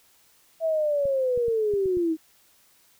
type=linear sweep; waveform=sine; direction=down; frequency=659.3 to 311.1 Hz; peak=-21 dBFS; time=0.6-2.17 s; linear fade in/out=50 ms
type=clicks; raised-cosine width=5 ms; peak=-28 dBFS; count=6; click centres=1.055 / 1.376 / 1.483 / 1.738 / 1.858 / 1.971 s
effects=white hiss -60 dBFS RMS until 2.99 s